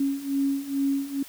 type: beating tone pair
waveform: sine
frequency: 274.9 / 277.2 Hz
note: C#4 / C#4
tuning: -14 / 0 cents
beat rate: 2.3 Hz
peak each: -28 / -25 dBFS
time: 0-1.23 s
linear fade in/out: 5 ms
effects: white hiss -46 dBFS RMS until 1.28 s